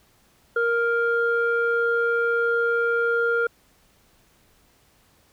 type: tone pair together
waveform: sine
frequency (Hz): 467.5 / 1401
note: A#4 / F6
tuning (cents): +5 / +5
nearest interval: octave + perfect fifth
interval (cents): 1900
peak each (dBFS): -21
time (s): 0.56-3.47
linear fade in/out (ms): 5
effects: tanh soft clip ceiling -13 dBFS + pink hiss -60 dBFS RMS until 5.32 s